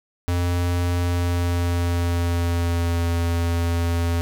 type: tone with pitch glide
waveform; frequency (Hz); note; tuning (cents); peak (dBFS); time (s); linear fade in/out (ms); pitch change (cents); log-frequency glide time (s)
square; 87.8 to 85.05; F2 to F2; +10 to -45; -20; 0.28-4.21; 0; -55; 0.99-3.09
effects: none